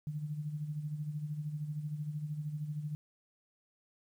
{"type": "tone with tremolo", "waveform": "sine", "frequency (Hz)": 150.2, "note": "D3", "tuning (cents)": 39, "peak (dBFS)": -33, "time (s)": [0.07, 2.95], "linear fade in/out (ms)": 0, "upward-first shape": "sine", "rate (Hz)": 13, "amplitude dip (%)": 60, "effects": ["11-bit"]}